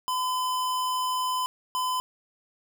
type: tone pair in turn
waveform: square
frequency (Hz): 1014 / 1014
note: B5 / B5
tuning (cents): +45 / +45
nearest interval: unison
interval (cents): 0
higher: neither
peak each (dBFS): -26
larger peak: neither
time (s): 0.08-1.46 / 1.75-2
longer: first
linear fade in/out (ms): 0
effects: none